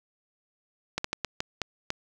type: slowing click train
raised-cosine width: 0.2 ms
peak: -11 dBFS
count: 7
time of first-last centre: 0.98-1.904 s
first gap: 64 ms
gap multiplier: 1.35
effects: none